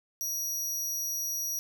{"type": "tone", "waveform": "sawtooth", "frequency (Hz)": 5770, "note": "F#8", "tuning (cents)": -44, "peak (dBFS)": -28, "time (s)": [0.21, 1.59], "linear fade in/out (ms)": 0, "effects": []}